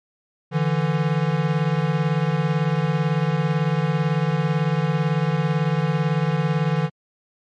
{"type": "beating tone pair", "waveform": "square", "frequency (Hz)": [147.5, 165.5], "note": ["D3", "E3"], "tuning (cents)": [8, 7], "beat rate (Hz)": 18, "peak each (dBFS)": -22, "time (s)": [0.51, 6.9], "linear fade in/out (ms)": 50, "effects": ["low-pass 3000 Hz 12 dB/octave", "MP3 64 kbps"]}